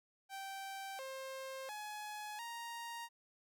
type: tone with pitch steps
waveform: sawtooth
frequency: 779 / 531 / 843 / 935 Hz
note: G5 / C5 / G#5 / A#5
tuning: -11 / +25 / +26 / +5 cents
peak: -40 dBFS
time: 0.29-3.09 s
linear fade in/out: 50 ms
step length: 700 ms
effects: none